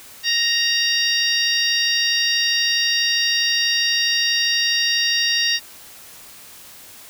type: harmonic tone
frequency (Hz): 932.3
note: A#5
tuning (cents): 0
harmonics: 2 / 3 / 4 / 5 / 6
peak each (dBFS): -23 / -23 / -23 / -23 / -23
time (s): 0.23-5.6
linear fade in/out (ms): 50
effects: white hiss -42 dBFS RMS until 7.09 s